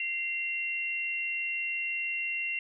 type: tone pair together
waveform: sine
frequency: 2093 / 2743 Hz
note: C7 / F7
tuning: 0 / -32 cents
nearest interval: perfect fourth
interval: 468 cents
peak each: -35 / -31 dBFS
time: 0-2.59 s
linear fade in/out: 2 ms
effects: none